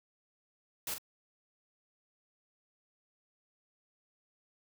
white noise with echo, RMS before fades -37 dBFS, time 0.87-0.94 s, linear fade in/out 2 ms, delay 42 ms, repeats 1, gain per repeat -7 dB, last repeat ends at 0.982 s, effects none

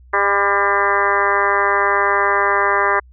harmonic tone with a mistuned harmonic, 200.6 Hz, G3, 40 cents sharp, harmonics 2 / 3 / 4 / 5 / 6 / 7 / 8 / 9 / 10, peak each -22 / -24 / -24 / -20 / -19 / -27 / -21 / -23 / -25 dBFS, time 0.13-3 s, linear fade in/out 10 ms, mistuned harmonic 6, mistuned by -19 cents, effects added 62 Hz sine -42 dBFS peak until 3.12 s

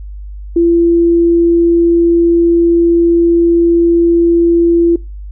sine tone, 339.4 Hz, F4, 49 cents flat, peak -6 dBFS, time 0.56-4.96 s, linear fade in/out 5 ms, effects noise-tail reverb RT60 0.3 s tail -24 dB re dry + added 50 Hz sine -24 dBFS peak until 5.31 s

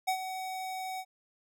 square tone with ADSR envelope, 752 Hz, F#5, 28 cents sharp, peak -26 dBFS, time 0.07-1.05 s, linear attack 16 ms, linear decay 83 ms, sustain -10 dB, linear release 56 ms, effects none

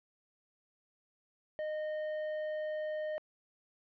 triangle tone with tanh clipping, 615 Hz, D#5, 20 cents flat, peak -36 dBFS, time 1.59-3.18 s, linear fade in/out 0 ms, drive 13 dB, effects low-pass 3000 Hz 12 dB/octave

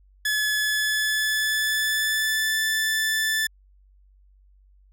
sawtooth tone with pitch glide, 1712 to 1756.1 Hz, A6 to A6, -48 to -4 cents, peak -18 dBFS, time 0.25-3.47 s, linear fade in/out 5 ms, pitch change +44 cents, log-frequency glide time 0.55-2.6 s, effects added 48 Hz sine -53 dBFS peak until 4.92 s

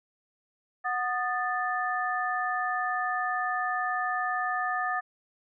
sine tone cluster, 735 / 1232 / 1762 Hz, F#5 / D#6 / A6, -12 / -17 / +2 cents, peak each -31 dBFS, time 0.84-5.01 s, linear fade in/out 20 ms, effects none

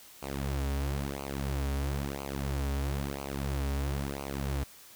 sawtooth tone with flanger, 69.3 Hz, C#2, in tune, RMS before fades -33 dBFS, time 0.22-4.64 s, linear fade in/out 10 ms, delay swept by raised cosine 0.55 to 5.95 ms, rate 1 Hz, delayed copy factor -0.85, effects white hiss -53 dBFS RMS until 4.95 s

